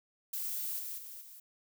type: noise with level steps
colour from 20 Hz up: violet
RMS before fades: -37 / -41 / -47 / -52 dBFS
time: 0.33-1.4 s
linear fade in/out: 5 ms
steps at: 0.78 / 0.97 / 1.2 s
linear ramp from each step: 20 ms
effects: none